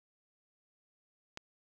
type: click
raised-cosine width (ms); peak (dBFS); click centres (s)
0.2; -24; 1.374
effects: none